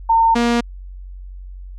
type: tone pair in turn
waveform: sine / sawtooth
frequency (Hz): 909 / 236.8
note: A#5 / A#3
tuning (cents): -44 / +27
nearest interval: octave + major seventh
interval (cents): 2329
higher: first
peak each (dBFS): -10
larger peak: neither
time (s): 0.09-0.35 / 0.35-0.61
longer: neither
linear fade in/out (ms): 10
effects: added 46 Hz sine -31 dBFS peak until 1.78 s + low-pass 6000 Hz 12 dB/octave